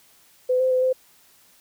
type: tone with pitch steps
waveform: sine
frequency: 506 / 517 / 510 / 516 Hz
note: B4 / C5 / C5 / C5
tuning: +42 / -21 / -44 / -24 cents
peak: -17 dBFS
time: 0.49-0.93 s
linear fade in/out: 10 ms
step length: 110 ms
effects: white hiss -56 dBFS RMS until 1.6 s